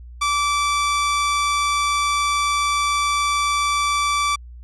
sawtooth tone, 1161 Hz, D6, 20 cents flat, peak -14 dBFS, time 0.21-4.36 s, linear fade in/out 10 ms, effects added 60 Hz sine -36 dBFS peak until 4.63 s + resampled to 22050 Hz

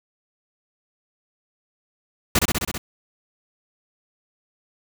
pink noise with echo, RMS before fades -17 dBFS, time 2.35-2.39 s, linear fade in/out 5 ms, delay 65 ms, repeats 6, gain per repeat -2 dB, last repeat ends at 2.78 s, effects none

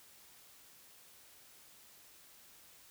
silence, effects white hiss -60 dBFS RMS until 2.9 s

